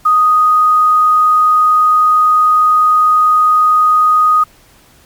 sine tone with quantisation, 1244.5 Hz, D#6, in tune, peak -6 dBFS, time 0.05-4.44 s, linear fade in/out 10 ms, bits 6, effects pink hiss -46 dBFS RMS until 5.05 s + MP3 96 kbps

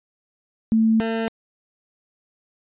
sine / 20% pulse tone pair in turn, 222.5 / 225.6 Hz, A3 / A3, +20 / +44 cents, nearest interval unison, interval 24 cents, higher second, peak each -14 / -17 dBFS, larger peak first, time 0.72-1 / 1-1.28 s, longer neither, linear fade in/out 0 ms, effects resampled to 8000 Hz

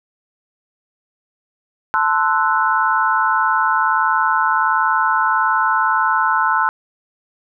sine chord, F# half-diminished seventh, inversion first, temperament equal with one note detuned, 880 / 1041.1 / 1318.5 / 1480 Hz, A5 / C6 / E6 / F#6, 0 / -9 / 0 / 0 cents, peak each -19 dBFS, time 1.94-6.69 s, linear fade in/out 0 ms, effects none

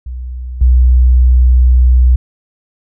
sine tone with level steps, 62.3 Hz, B1, 16 cents sharp, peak -20 / -4 dBFS, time 0.06-2.16 s, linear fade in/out 5 ms, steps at 0.61 s, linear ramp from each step 5 ms, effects none

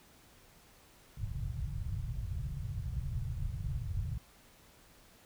white low-pass noise, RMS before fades -37 dBFS, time 1.17-4.18 s, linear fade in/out 5 ms, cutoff 140 Hz, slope 48 dB/octave, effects pink hiss -61 dBFS RMS until 5.25 s

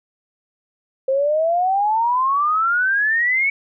sine exponential sweep, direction up, 523.3 to 2244 Hz, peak -15 dBFS, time 1.08-3.5 s, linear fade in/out 5 ms, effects none

